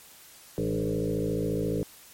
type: tone with frequency modulation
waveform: sine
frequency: 298.7 Hz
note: D4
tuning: 29 cents sharp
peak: -25 dBFS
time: 0.58-1.83 s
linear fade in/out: 0 ms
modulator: 54.3 Hz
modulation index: 3.8
effects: white hiss -51 dBFS RMS until 2.13 s + MP3 64 kbps